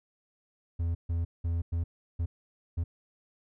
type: tone bursts at uneven times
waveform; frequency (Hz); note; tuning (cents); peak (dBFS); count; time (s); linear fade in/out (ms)
triangle; 84.3; E2; +39; -25; 6; 0.79-0.95 / 1.09-1.25 / 1.44-1.62 / 1.72-1.84 / 2.19-2.26 / 2.77-2.84; 10
effects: none